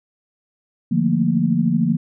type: chord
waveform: sine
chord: Bb major seventh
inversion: first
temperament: equal with one note detuned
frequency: 148.62 / 174.61 / 220 / 233.1 Hz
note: D3 / F3 / A3 / Bb3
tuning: +21 / 0 / 0 / 0 cents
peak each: -23 / -19 / -23 / -19 dBFS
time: 0.91-1.97 s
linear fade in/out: 10 ms
effects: none